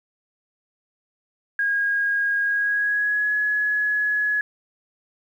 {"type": "tone with pitch glide", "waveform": "sine", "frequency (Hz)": [1634, 1689.7], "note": ["G#6", "G#6"], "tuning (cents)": [-29, 29], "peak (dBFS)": -19, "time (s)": [1.59, 4.41], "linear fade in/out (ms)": 2, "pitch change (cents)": 58, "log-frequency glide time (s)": [2.43, 3.33], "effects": ["9-bit"]}